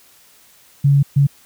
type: tone bursts at uneven times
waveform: sine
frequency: 140.7 Hz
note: C#3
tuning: 26 cents sharp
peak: -9 dBFS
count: 2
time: 0.84-1.03 / 1.16-1.27 s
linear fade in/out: 10 ms
effects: white hiss -50 dBFS RMS until 1.45 s